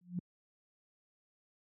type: tone with exponential growth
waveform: sine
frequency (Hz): 177.6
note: F3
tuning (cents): +29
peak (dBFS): -30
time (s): 0.01-0.19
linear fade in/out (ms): 2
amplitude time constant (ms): 39
effects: high-pass 100 Hz 12 dB/octave